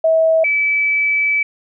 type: tone pair in turn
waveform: sine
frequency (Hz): 646 / 2302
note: E5 / D7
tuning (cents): -35 / -35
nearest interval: octave + minor seventh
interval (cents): 2200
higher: second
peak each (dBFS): -10 / -13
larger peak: first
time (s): 0.04-0.44 / 0.44-1.43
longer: second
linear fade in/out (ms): 5
effects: none